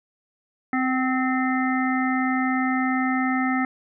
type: harmonic tone with a mistuned harmonic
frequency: 259.6 Hz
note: C4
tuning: 13 cents flat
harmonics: 1 / 3 / 5 / 7 / 8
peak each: -22 / -28 / -29 / -30 / -31 dBFS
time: 0.73-3.65 s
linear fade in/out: 2 ms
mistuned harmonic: 3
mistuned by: -26 cents
effects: none